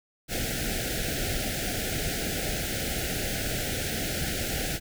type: band-stop noise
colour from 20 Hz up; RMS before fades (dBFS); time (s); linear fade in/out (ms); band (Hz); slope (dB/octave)
pink; -30; 0.28-4.8; 50; 790 to 1400; 96
effects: none